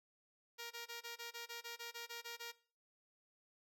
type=tone bursts; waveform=5% pulse; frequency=469.3 Hz; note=A#4; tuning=12 cents sharp; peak=-34 dBFS; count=13; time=0.58-2.522 s; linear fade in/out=20 ms; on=130 ms; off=21 ms; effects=noise-tail reverb RT60 0.4 s tail -19 dB re dry